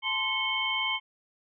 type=tone cluster; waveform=sine; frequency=873 / 1039 / 2194 / 3118 Hz; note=A5 / C6 / C#7 / G7; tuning=-14 / -12 / -18 / -10 cents; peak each=-37 / -34 / -30 / -30 dBFS; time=0.02-1 s; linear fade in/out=50 ms; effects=none